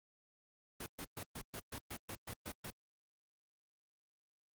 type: noise bursts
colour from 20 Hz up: pink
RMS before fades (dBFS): -44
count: 11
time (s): 0.8-2.704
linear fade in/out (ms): 5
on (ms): 64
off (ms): 120
effects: high-pass 60 Hz 12 dB/octave + Opus 24 kbps